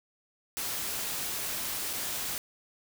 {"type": "noise with dropouts", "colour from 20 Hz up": "white", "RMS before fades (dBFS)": -34, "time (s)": [0.57, 2.38], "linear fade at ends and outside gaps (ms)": 0, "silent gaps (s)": [1.93, 1.934], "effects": []}